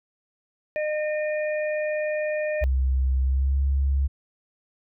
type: harmonic tone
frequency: 609 Hz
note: D#5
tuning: 37 cents flat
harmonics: 1 / 3 / 4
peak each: -24 / -34 / -36 dBFS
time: 0.76-2.64 s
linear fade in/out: 0 ms
type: tone with pitch glide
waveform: sine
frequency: 65.41 to 68.58 Hz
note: C2 to C#2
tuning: 0 to -18 cents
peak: -19 dBFS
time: 2.61-4.08 s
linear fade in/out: 20 ms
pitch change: +82 cents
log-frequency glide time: 3.23-3.58 s
effects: none